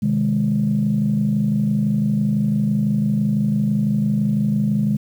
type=chord; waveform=sine; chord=Ab major; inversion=first; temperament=just; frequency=129.78 / 155.74 / 207.7 Hz; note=C3 / Eb3 / Ab3; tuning=-14 / +2 / 0 cents; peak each=-22 / -22 / -17 dBFS; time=0.02-4.97 s; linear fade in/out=10 ms; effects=tanh soft clip ceiling -9 dBFS + 8-bit